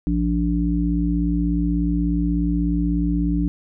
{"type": "harmonic tone", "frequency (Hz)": 58.27, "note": "A#1", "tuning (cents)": 0, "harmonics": [1, 3, 5], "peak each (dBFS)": [-22, -22, -22], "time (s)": [0.07, 3.48], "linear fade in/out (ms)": 0, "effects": []}